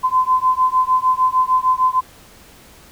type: beating tone pair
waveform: sine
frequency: 1022 / 1028.6 Hz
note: C6 / C6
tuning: -41 / -30 cents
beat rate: 6.6 Hz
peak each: -16 dBFS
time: 0.03-2.01 s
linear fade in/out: 20 ms
effects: pink hiss -45 dBFS RMS until 2.91 s